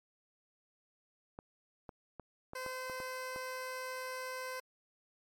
clicks, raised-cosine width 1 ms, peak -31 dBFS, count 8, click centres 1.389 / 1.892 / 2.197 / 2.534 / 2.663 / 2.898 / 3.002 / 3.361 s
15% pulse tone, 514 Hz, C5, 31 cents flat, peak -33 dBFS, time 2.55-4.6 s, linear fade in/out 5 ms
effects MP3 64 kbps

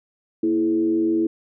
sine tone with frequency modulation, 329.6 Hz, E4, in tune, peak -17 dBFS, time 0.43-1.27 s, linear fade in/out 5 ms, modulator 93.1 Hz, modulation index 0.58, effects none

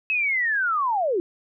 sine linear sweep, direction down, 2600 to 330 Hz, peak -20 dBFS, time 0.1-1.2 s, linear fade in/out 0 ms, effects none

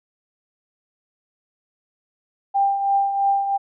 sine tone with tremolo, 793 Hz, G5, 20 cents sharp, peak -14 dBFS, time 2.54-3.58 s, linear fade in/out 20 ms, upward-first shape triangle, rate 3 Hz, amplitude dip 60%, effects none

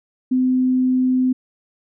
sine tone, 255.8 Hz, C4, 39 cents flat, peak -14 dBFS, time 0.31-1.33 s, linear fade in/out 10 ms, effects none

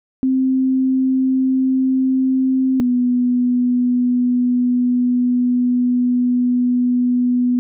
sine tone pair in turn, 261.6 / 246.9 Hz, C4 / B3, 0 / 0 cents, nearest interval minor second, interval 100 cents, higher first, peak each -13 dBFS, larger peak neither, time 0.23-2.8 / 2.8-7.59 s, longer second, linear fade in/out 0 ms, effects none

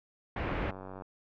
pink low-pass noise, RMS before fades -34 dBFS, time 0.36-0.71 s, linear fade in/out 5 ms, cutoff 2400 Hz, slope 24 dB/octave
click train, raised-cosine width 1 ms, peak -30 dBFS, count 56, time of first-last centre 0.44-1.021 s, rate 94.6 Hz
effects none

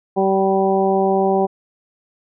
harmonic tone with a mistuned harmonic, 192.9 Hz, G3, 28 cents flat, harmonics 1 / 2 / 3 / 4 / 5, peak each -21 / -17 / -22 / -19 / -28 dBFS, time 0.16-1.47 s, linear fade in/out 20 ms, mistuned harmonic 5, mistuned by +23 cents, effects none

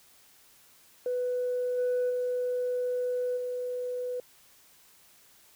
sine tone with level steps, 496.4 Hz, B4, 9 cents sharp, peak -26 / -23 / -26 / -30 dBFS, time 1.06-4.2 s, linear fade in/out 2 ms, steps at 1.77 / 2.09 / 3.36 s, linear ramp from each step 20 ms, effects tanh soft clip ceiling -23 dBFS + white hiss -59 dBFS RMS until 5.55 s

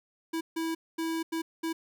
square tone bursts at uneven times, 326.7 Hz, E4, 15 cents flat, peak -30 dBFS, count 5, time 0.33-0.41 / 0.56-0.75 / 0.98-1.23 / 1.32-1.42 / 1.63-1.73 s, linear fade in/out 10 ms, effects none

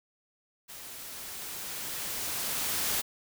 white noise with level ramp, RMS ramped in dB -45 to -29 dBFS, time 0.68-3.02 s, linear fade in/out 20 ms, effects none

